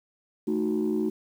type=chord; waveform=sine; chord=D# diminished; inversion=second; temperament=equal; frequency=220 / 311.1 / 370 Hz; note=A3 / D#4 / F#4; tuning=0 / 0 / 0 cents; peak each=-27 dBFS; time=0.47-1.1 s; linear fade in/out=10 ms; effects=tanh soft clip ceiling -18 dBFS + 9-bit